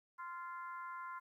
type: harmonic tone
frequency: 346.8 Hz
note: F4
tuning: 12 cents flat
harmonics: 3 / 4 / 5 / 6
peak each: -45 / -49 / -59 / -60 dBFS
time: 0.18-1.2 s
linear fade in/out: 20 ms
effects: 13-bit